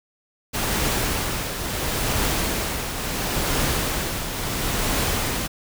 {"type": "noise with tremolo", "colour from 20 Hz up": "pink", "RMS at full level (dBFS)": -22, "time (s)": [0.53, 5.48], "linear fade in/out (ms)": 20, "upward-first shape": "triangle", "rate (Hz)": 0.73, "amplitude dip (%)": 55, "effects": []}